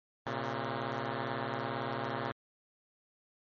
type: beating tone pair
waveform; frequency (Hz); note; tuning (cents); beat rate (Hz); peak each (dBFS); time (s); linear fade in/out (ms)
5% pulse; 116.54 / 134.54; A#2 / C3; 0 / +49; 18; -25; 0.26-2.32; 5
effects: low-pass 3000 Hz 12 dB/octave + MP3 32 kbps